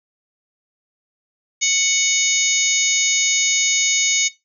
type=harmonic tone with a mistuned harmonic; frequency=740 Hz; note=F#5; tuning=in tune; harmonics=3 / 4 / 5 / 6 / 7 / 8 / 9; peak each=-22 / -27 / -24 / -29 / -27 / -26 / -18 dBFS; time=1.61-4.29 s; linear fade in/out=20 ms; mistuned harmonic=8; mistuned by=+28 cents; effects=noise-tail reverb RT60 0.2 s tail -17 dB re dry